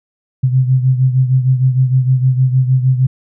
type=beating tone pair; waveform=sine; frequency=128.3 / 134.8 Hz; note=C3 / C#3; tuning=-34 / -48 cents; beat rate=6.5 Hz; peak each=-10 / -16 dBFS; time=0.43-3.07 s; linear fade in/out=10 ms; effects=none